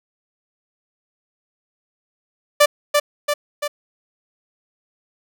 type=tone with echo; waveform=sawtooth; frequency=587 Hz; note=D5; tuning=1 cent flat; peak=-5 dBFS; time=2.6-2.66 s; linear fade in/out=10 ms; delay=340 ms; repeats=3; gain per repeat=-4 dB; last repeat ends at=3.68 s; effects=none